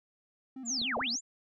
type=tone with vibrato; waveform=triangle; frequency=247.9 Hz; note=B3; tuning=7 cents sharp; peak=-38 dBFS; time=0.56-1.16 s; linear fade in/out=5 ms; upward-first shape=square; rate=6.9 Hz; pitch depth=100 cents each way
type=linear two-way sweep; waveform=sine; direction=down then up; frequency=7459 to 415.3 to 7459 Hz; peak=-30 dBFS; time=0.65-1.21 s; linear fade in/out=50 ms; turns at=0.98 s
type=clicks; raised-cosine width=2 ms; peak=-33 dBFS; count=3; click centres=0.816 / 0.969 / 1.013 s
effects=none